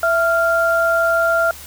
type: tone pair together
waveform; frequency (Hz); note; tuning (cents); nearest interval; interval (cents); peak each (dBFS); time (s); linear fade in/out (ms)
sine; 664.6 / 1390; E5 / F6; +14 / -9; octave + minor second; 1277; -16; 0.03-1.51; 2
effects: added 74 Hz sine -42 dBFS peak until 1.66 s + white hiss -37 dBFS RMS until 1.66 s